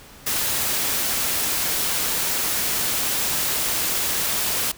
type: noise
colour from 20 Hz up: white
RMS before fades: -23 dBFS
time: 0.26-4.72 s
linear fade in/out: 10 ms
effects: pink hiss -45 dBFS RMS until 4.77 s